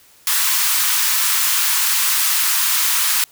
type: high-pass noise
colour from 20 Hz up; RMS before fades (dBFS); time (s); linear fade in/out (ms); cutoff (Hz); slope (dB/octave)
white; -17; 0.27-3.24; 2; 920; 48
effects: white hiss -50 dBFS RMS until 3.31 s